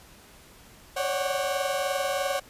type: tone cluster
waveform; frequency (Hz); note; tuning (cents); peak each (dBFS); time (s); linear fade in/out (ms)
35% pulse; 549 / 569 / 592 / 745 / 1594; C#5 / C#5 / D5 / F#5 / G6; -17 / +45 / +14 / +12 / +28; -28 / -30 / -35 / -30 / -37; 0.96-2.4; 10
effects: pink hiss -52 dBFS RMS until 2.49 s + resampled to 32000 Hz